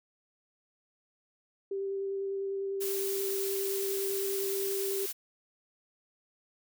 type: tone with vibrato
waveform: sine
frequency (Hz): 392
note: G4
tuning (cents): 0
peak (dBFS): -31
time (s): 1.71-5.06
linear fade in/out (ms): 5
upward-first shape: square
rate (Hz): 10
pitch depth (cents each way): 8
type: noise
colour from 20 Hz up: blue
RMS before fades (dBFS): -36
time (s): 2.8-5.13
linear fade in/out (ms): 20
effects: none